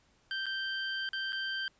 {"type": "tone with dropouts", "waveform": "25% pulse", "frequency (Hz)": 1565, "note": "G6", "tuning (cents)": -3, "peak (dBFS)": -29, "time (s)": [0.31, 1.68], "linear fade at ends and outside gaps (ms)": 1, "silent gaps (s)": [[0.458, 0.465], [1.09, 1.132], [1.323, 1.329]], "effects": ["pink hiss -68 dBFS RMS until 1.79 s", "resampled to 16000 Hz"]}